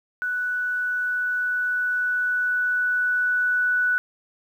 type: tone with level ramp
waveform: sine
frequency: 1482 Hz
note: F#6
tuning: 2 cents sharp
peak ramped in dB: -23 to -18 dBFS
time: 0.22-3.98 s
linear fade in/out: 0 ms
effects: 9-bit